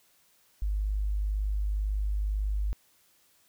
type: tone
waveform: sine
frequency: 51 Hz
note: G#1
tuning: 31 cents flat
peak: -26 dBFS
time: 0.62-2.73 s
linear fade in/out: 0 ms
effects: white hiss -65 dBFS RMS until 3.48 s